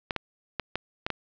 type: clicks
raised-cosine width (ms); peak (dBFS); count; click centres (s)
0.3; -12; 6; 0.108 / 0.163 / 0.597 / 0.756 / 1.065 / 1.103
effects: low-pass 5000 Hz 12 dB/octave